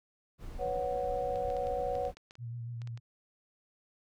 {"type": "noise", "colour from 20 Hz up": "brown", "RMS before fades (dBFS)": -44, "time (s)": [0.38, 2.15], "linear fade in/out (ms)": 50}
{"type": "chord", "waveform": "sine", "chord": "B suspended second", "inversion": "none", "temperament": "equal", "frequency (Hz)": [493.9, 554.4, 740], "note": ["B4", "C#5", "F#5"], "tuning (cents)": [0, 0, 0], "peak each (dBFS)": -35, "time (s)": [0.58, 2.12], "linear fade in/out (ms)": 50}
{"type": "clicks", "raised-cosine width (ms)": 0.2, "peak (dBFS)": -34, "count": 12, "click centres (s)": [1.358, 1.502, 1.567, 1.67, 1.953, 2.052, 2.17, 2.309, 2.354, 2.818, 2.874, 2.975]}
{"type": "tone with vibrato", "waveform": "sine", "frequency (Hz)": 118, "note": "A#2", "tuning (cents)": 22, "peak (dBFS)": -37, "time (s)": [2.38, 3], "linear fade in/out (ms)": 50, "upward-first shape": "sine", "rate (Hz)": 6.9, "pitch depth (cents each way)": 34}
{"effects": []}